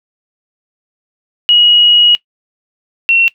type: tone pair in turn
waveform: sine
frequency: 2900 / 2723 Hz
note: F#7 / F7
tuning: -35 / -44 cents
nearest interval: minor second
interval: 109 cents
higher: first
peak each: -5 / -6 dBFS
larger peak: first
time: 1.49-2.15 / 3.09-3.28 s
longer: first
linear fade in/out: 0 ms
effects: noise-tail reverb RT60 0.1 s tail -19 dB re dry